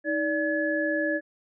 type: tone cluster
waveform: sine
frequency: 314.5 / 581 / 1703 Hz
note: D#4 / D5 / G#6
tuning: +19 / -19 / +43 cents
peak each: -28 dBFS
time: 0.04-1.21 s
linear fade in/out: 50 ms
effects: none